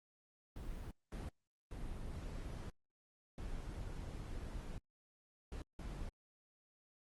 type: noise bursts at uneven times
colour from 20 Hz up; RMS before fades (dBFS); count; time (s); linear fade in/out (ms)
brown; -45; 6; 0.56-0.91 / 1.12-1.29 / 1.71-2.7 / 3.38-4.78 / 5.52-5.62 / 5.79-6.09; 2
effects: Opus 24 kbps